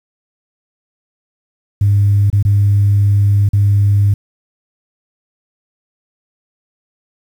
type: tone with dropouts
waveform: sine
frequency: 101.2 Hz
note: G#2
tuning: 44 cents flat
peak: -7 dBFS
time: 1.81-4.14 s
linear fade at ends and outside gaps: 5 ms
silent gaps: 2.301-2.328 / 2.427-2.45 / 3.49-3.532 s
effects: tanh soft clip ceiling -4 dBFS + 7-bit